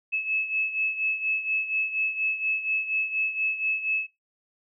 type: beating tone pair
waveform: sine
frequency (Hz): 2595 / 2599.2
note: E7 / E7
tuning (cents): -28 / -25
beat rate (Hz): 4.2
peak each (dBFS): -26 / -31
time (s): 0.12-4.07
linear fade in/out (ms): 20
effects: noise-tail reverb RT60 0.2 s tail -17 dB re dry